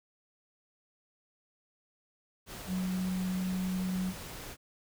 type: tone in noise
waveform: sine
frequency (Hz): 185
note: F#3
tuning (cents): 0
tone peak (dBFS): -30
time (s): 2.67-4.14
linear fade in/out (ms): 50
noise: pink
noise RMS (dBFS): -44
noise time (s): 2.46-4.57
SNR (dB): +11
effects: none